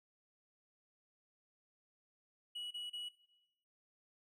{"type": "tone bursts", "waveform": "triangle", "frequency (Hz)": 2924, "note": "F#7", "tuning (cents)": -21, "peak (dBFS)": -40, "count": 3, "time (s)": [2.55, 3.09], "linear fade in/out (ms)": 10, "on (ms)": 160, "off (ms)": 30, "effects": ["noise-tail reverb RT60 1.0 s tail -19 dB re dry"]}